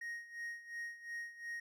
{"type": "tone with tremolo", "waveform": "triangle", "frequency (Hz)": 1872, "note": "A#6", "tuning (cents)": 7, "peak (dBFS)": -38, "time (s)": [0.01, 1.6], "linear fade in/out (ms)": 5, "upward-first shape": "sine", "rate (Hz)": 2.8, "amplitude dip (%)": 80, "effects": []}